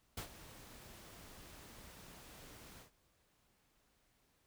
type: noise with ADSR envelope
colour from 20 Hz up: pink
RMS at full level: -42 dBFS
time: 0.17-2.91 s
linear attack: 6 ms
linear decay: 91 ms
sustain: -14 dB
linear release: 120 ms
effects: pink hiss -75 dBFS RMS until 4.46 s

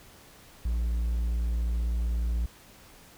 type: tone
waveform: triangle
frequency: 58 Hz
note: A#1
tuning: 8 cents flat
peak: -23 dBFS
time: 0.65-2.46 s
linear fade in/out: 5 ms
effects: pink hiss -53 dBFS RMS until 3.17 s

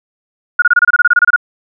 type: tone bursts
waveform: sine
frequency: 1439 Hz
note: F#6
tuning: 49 cents flat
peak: -4 dBFS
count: 14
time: 0.59-1.362 s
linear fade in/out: 5 ms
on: 31 ms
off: 26 ms
effects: none

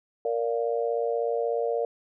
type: chord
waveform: sine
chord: Bb major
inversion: none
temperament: just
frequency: 466.2 / 582.7 / 699.2 Hz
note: Bb4 / D5 / F5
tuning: 0 / -14 / +2 cents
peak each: -26 / -30 / -32 dBFS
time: 0.25-1.85 s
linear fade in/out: 2 ms
effects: none

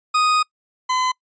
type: tone pair in turn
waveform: 40% pulse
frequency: 1244.5 / 1017.2 Hz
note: D#6 / C6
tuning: 0 / -49 cents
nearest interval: minor third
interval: 349 cents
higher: first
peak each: -14 / -17 dBFS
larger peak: first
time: 0.14-0.43 / 0.89-1.12 s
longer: first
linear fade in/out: 10 ms
effects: noise-tail reverb RT60 0.1 s tail -25 dB re dry + resampled to 16000 Hz

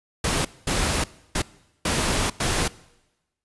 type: noise bursts at uneven times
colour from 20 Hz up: pink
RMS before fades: -23 dBFS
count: 5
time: 0.24-0.45 / 0.67-1.04 / 1.35-1.42 / 1.85-2.3 / 2.4-2.68 s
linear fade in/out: 5 ms
effects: noise-tail reverb RT60 1.0 s tail -21 dB re dry + resampled to 24000 Hz

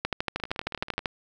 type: two click trains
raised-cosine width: 0.3 ms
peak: -10 / -24 dBFS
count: 14 / 12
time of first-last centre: 0.05-1.058 / 0.4-0.991 s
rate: 12.9 / 18.6 Hz
effects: none

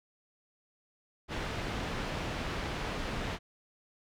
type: low-pass noise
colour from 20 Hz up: pink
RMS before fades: -36 dBFS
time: 1.28-3.39 s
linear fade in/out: 50 ms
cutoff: 3500 Hz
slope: 12 dB/octave
effects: none

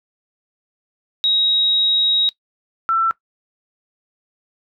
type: tone pair in turn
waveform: sine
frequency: 3802 / 1338.8 Hz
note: A#7 / E6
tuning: +33 / +26 cents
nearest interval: octave + tritone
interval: 1807 cents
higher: first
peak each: -14 / -14 dBFS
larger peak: neither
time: 1.24-2.29 / 2.89-3.11 s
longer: first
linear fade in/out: 0 ms
effects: noise-tail reverb RT60 0.1 s tail -19 dB re dry

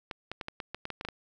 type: clicks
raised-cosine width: 0.3 ms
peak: -20 dBFS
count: 11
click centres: 0.112 / 0.316 / 0.412 / 0.484 / 0.602 / 0.746 / 0.854 / 0.903 / 1.011 / 1.05 / 1.087 s
effects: none

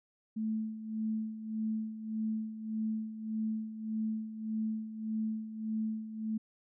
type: tone with tremolo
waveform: sine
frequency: 218.9 Hz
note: A3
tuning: 9 cents flat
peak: -30 dBFS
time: 0.36-6.38 s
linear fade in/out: 10 ms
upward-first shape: sine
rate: 1.7 Hz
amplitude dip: 70%
effects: none

